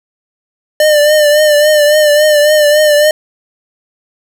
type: tone with vibrato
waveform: square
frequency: 600 Hz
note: D5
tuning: 37 cents sharp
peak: -6 dBFS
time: 0.8-3.11 s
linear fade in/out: 2 ms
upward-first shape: triangle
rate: 3.6 Hz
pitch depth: 51 cents each way
effects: none